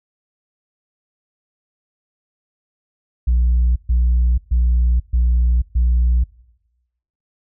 sine tone bursts, 60.2 Hz, B1, 44 cents flat, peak -10 dBFS, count 5, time 3.27-6.24 s, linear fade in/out 10 ms, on 490 ms, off 130 ms, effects noise-tail reverb RT60 1.0 s tail -23 dB re dry + tanh soft clip ceiling -10 dBFS

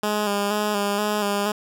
10% pulse tone with vibrato, 206.2 Hz, G#3, 12 cents flat, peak -13 dBFS, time 0.03-1.52 s, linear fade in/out 5 ms, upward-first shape square, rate 2.1 Hz, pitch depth 31 cents each way, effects none

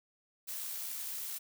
blue noise with amplitude modulation, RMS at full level -39 dBFS, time 0.47-1.39 s, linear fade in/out 20 ms, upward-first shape sine, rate 63.2 Hz, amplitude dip 25%, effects none

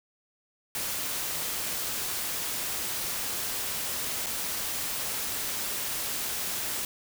white noise with dropouts, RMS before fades -32 dBFS, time 0.75-6.85 s, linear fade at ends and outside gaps 1 ms, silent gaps 4.261-4.266 s, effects none

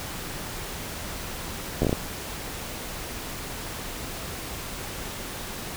slowing click train, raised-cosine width 2 ms, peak -9 dBFS, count 6, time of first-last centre 1.82-1.929 s, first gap 12 ms, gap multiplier 1.3, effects pink hiss -35 dBFS RMS until 5.76 s

